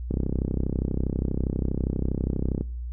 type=click train; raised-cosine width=3 ms; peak=-13 dBFS; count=82; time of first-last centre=0.11-2.61 s; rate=32.4 Hz; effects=noise-tail reverb RT60 0.5 s tail -23 dB re dry + added 60 Hz sine -30 dBFS peak until 2.92 s